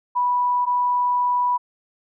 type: tone pair in turn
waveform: sine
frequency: 983 / 983 Hz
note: B5 / B5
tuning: -8 / -8 cents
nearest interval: unison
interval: 0 cents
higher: neither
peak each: -17 dBFS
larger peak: neither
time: 0.15-0.66 / 0.66-1.58 s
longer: second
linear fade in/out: 20 ms
effects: none